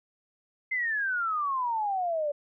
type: exponential sweep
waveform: sine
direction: down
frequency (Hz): 2093 to 570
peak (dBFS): -26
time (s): 0.71-2.32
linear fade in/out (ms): 10
effects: none